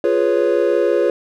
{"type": "chord", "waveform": "triangle", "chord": "C# dominant seventh", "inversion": "first", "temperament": "equal", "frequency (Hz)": [349.2, 415.3, 493.9, 554.4], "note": ["E#4", "G#4", "B4", "C#5"], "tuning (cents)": [0, 0, 0, 0], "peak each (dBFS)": -17, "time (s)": [0.04, 1.1], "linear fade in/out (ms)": 2, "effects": []}